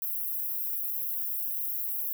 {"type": "high-pass noise", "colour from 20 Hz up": "white", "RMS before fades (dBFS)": -32, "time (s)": [0.02, 2.13], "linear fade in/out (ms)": 0, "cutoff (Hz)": 12000, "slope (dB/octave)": 48, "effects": []}